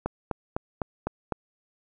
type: click train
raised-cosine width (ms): 1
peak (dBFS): -13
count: 6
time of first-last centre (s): 0.06-1.323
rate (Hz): 3.96
effects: none